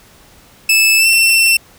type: tone with pitch glide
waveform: sawtooth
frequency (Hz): 2620 to 2694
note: E7 to E7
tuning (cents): -11 to +37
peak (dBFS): -5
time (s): 0.69-1.57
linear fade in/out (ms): 5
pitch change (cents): +48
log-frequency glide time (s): 0.98-1.07
effects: pink hiss -45 dBFS RMS until 1.78 s